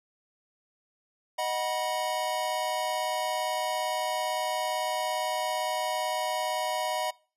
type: chord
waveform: square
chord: B major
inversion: first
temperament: equal with one note detuned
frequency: 622.3 / 740 / 971.4 Hz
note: D#5 / F#5 / B5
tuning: 0 / 0 / -29 cents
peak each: -33 dBFS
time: 1.38-7.11 s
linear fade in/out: 10 ms
effects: noise-tail reverb RT60 0.4 s tail -24 dB re dry + resampled to 32000 Hz